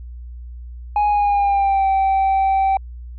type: tone with pitch glide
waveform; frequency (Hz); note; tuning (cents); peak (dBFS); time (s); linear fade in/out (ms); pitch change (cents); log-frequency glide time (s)
sine; 830.6 to 775; G#5 to G5; 0 to -20; -11; 0.96-2.77; 2; -120; 1.08-1.87
effects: tanh soft clip ceiling -13 dBFS + added 60 Hz sine -31 dBFS peak until 3.18 s